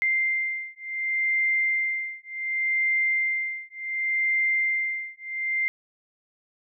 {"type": "beating tone pair", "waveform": "sine", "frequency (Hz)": [2093, 2093.68], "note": ["C7", "C7"], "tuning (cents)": [0, 1], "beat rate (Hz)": 0.68, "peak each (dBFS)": -26, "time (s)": [0.02, 5.68], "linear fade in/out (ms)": 0, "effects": []}